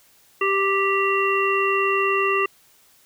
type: harmonic tone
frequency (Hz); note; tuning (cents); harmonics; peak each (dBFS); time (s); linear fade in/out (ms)
392; G4; 0; 1 / 3 / 5 / 7; -22 / -22 / -27 / -24; 0.41-2.46; 5
effects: white hiss -56 dBFS RMS until 3.05 s